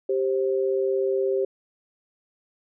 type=tone pair together; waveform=sine; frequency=392 / 528.5 Hz; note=G4 / C5; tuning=0 / +17 cents; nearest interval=perfect fourth; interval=517 cents; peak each=-22 / -26 dBFS; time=0.09-1.45 s; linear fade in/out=5 ms; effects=none